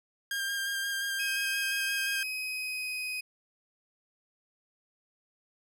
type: tone with vibrato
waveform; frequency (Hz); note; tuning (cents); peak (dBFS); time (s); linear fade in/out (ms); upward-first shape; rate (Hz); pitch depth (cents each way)
sawtooth; 1603; G6; +38; -27; 0.31-2.23; 2; square; 5.7; 13
type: tone with pitch glide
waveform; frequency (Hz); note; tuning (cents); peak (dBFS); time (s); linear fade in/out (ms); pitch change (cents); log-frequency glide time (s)
35% pulse; 2539 to 2507; D#7 to D#7; +34 to +12; -31; 1.19-3.21; 10; -22; 1.94-2.93
effects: none